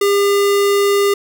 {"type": "tone", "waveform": "square", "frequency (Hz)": 402.5, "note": "G4", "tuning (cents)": 46, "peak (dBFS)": -12, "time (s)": [0.01, 1.14], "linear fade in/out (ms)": 5, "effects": []}